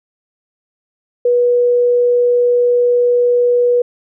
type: tone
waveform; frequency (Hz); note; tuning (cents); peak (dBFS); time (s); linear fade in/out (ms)
sine; 486.4; B4; -26; -9; 1.25-3.82; 5
effects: none